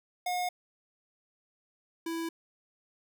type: tone pair in turn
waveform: square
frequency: 720 / 330.5 Hz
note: F#5 / E4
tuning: -47 / +5 cents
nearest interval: octave + minor second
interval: 1348 cents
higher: first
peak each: -30 / -33 dBFS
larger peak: first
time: 0.26-0.49 / 2.06-2.29 s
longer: neither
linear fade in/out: 5 ms
effects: none